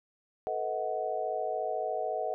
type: chord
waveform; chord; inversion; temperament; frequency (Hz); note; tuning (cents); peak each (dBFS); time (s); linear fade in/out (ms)
sine; B dominant seventh; third; equal with one note detuned; 440 / 493.9 / 636.4 / 740; A4 / B4 / D#5 / F#5; 0 / 0 / +39 / 0; -37 / -38 / -34 / -34; 0.47-2.34; 0
effects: none